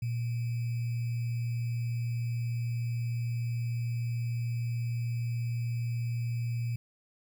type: tone with sample-and-hold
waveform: sine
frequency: 118.3 Hz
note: A#2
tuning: 26 cents sharp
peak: -29 dBFS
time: 0.02-6.76 s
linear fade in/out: 5 ms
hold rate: 2450 Hz
effects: none